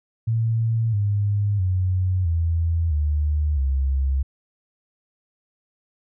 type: tone with pitch steps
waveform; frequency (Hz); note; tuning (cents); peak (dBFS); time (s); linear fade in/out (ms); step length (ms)
sine; 113.5 / 102.29 / 92.19 / 83.09 / 74.88 / 67.49; A#2 / G#2 / F#2 / E2 / D2 / C#2; -46 / -26 / -6 / +14 / +34 / -46; -18; 0.27-4.23; 10; 660
effects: none